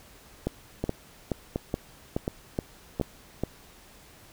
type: two click trains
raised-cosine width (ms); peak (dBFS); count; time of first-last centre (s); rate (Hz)
2; -14 / -13; 4 / 8; 0.84-2.998 / 0.47-3.436; 1.39 / 2.36
effects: pink hiss -53 dBFS RMS until 4.32 s